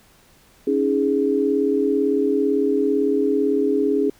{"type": "chord", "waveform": "sine", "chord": "C# suspended second", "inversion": "none", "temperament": "equal with one note detuned", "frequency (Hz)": [277.2, 315.1, 415.3], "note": ["C#4", "D#4", "G#4"], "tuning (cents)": [0, 22, 0], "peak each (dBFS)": [-21, -24, -19], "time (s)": [0.67, 4.1], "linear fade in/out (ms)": 5, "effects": ["pink hiss -54 dBFS RMS until 4.19 s"]}